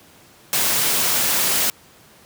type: noise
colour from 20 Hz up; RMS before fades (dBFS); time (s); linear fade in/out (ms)
white; -19; 0.53-1.7; 0
effects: pink hiss -49 dBFS RMS until 2.25 s + high-pass 100 Hz 12 dB/octave